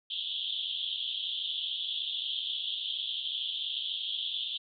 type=band-pass noise; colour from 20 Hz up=pink; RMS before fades=-35 dBFS; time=0.1-4.58 s; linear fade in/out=10 ms; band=3100 to 3600 Hz; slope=96 dB/octave; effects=none